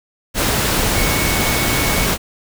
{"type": "tone in noise", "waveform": "sine", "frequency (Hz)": 2217, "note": "C#7", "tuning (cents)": 0, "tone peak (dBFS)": -24, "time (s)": [0.93, 2.08], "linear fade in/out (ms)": 50, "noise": "pink", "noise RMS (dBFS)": -17, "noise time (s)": [0.34, 2.18], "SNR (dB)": -10, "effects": []}